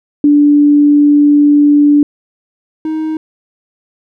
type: tone pair in turn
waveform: sine / triangle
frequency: 291.8 / 314 Hz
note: D4 / D#4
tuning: -11 / +16 cents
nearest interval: minor second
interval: 127 cents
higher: second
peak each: -4 / -12 dBFS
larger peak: first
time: 0.24-2.03 / 2.85-3.17 s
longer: first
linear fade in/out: 2 ms
effects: none